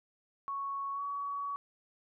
sine tone with pitch glide, 1108.7 to 1129.4 Hz, C#6 to C#6, 0 to +32 cents, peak -34 dBFS, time 0.48-1.56 s, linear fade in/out 0 ms, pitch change +32 cents, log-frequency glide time 0.93-1.02 s, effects none

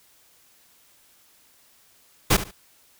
pink noise with echo, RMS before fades -17 dBFS, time 2.3-2.37 s, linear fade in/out 10 ms, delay 72 ms, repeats 2, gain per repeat -13 dB, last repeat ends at 2.514 s, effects white hiss -58 dBFS RMS until 2.99 s

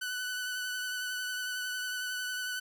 sawtooth tone with vibrato, 1495 Hz, F#6, 17 cents sharp, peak -30 dBFS, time 0.01-2.6 s, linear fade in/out 10 ms, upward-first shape triangle, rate 11 Hz, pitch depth 23 cents each way, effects none

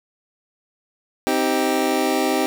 25% pulse chord, C minor, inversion none, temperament just, 261.6 / 314 / 392.4 Hz, C4 / Eb4 / G4, 0 / +16 / +2 cents, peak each -19 dBFS, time 1.27-2.46 s, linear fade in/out 0 ms, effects none

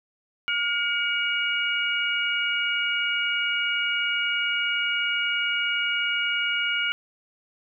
sine tone cluster, 1422 / 2265 / 2874 Hz, F6 / C#7 / F7, +31 / +37 / +49 cents, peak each -27 dBFS, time 0.48-6.92 s, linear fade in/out 0 ms, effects none

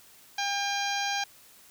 harmonic tone, 802 Hz, G5, 39 cents sharp, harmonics 1 / 2 / 3 / 4 / 5 / 6 / 7 / 8, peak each -31 / -34 / -36 / -37 / -38 / -39 / -39 / -40 dBFS, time 0.38-1.24 s, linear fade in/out 5 ms, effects white hiss -55 dBFS RMS until 1.7 s

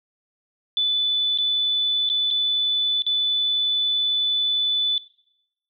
sine tone with dropouts, 3489 Hz, A7, 15 cents flat, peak -18 dBFS, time 0.77-4.98 s, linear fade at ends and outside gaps 1 ms, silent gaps 1.376-1.385 / 2.091-2.099 / 2.305-2.31 / 3.021-3.065 s, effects noise-tail reverb RT60 0.8 s tail -20 dB re dry

